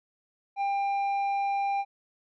square tone with low-pass filter, 796 Hz, G5, 26 cents sharp, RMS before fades -28 dBFS, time 0.56-1.85 s, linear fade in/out 50 ms, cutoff 1700 Hz, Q 1.4, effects none

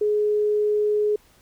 sine tone, 420 Hz, G#4, 19 cents sharp, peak -18 dBFS, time 0.01-1.16 s, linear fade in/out 5 ms, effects pink hiss -57 dBFS RMS until 1.41 s

